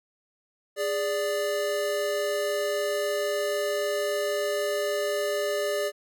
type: tone pair together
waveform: square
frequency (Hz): 411.6 / 585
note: G#4 / D5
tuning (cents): -16 / -7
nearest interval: tritone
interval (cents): 609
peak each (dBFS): -30 / -28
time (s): 0.76-5.92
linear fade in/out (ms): 50
effects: none